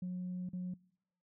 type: tone with dropouts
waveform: sine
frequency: 181.1 Hz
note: F#3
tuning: 37 cents flat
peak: -35 dBFS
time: 0.02-0.74 s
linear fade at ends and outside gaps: 5 ms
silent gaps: 0.491-0.532 s
effects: noise-tail reverb RT60 0.8 s tail -25 dB re dry + tanh soft clip ceiling -34 dBFS